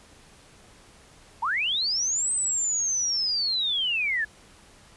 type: linear two-way sweep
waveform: sine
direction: up then down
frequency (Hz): 830.6 to 8270 to 1671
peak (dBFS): -23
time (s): 1.42-4.25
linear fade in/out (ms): 10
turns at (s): 2.32
effects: pink hiss -53 dBFS RMS until 4.96 s + resampled to 24000 Hz